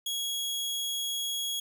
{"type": "tone", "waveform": "sawtooth", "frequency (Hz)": 3322, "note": "G#7", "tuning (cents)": 0, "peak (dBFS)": -27, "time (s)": [0.06, 1.6], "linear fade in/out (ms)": 5, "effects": []}